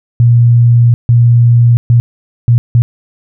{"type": "tone bursts at uneven times", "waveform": "sine", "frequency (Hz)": 118.9, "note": "A#2", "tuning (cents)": 35, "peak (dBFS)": -3, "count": 5, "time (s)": [[0.2, 0.94], [1.09, 1.77], [1.9, 2], [2.48, 2.58], [2.75, 2.82]], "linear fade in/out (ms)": 0, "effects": []}